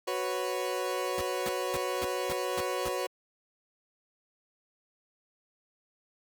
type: chord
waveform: 30% pulse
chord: F# suspended fourth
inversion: none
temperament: equal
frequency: 370 / 493.9 / 554.4 Hz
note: F#4 / B4 / C#5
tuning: 0 / 0 / 0 cents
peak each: -32 dBFS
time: 0.07-3.07 s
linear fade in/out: 10 ms
type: noise bursts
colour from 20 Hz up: pink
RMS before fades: -35 dBFS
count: 7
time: 1.18-2.883 s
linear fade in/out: 0 ms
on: 29 ms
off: 250 ms
effects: high-pass 60 Hz 12 dB/octave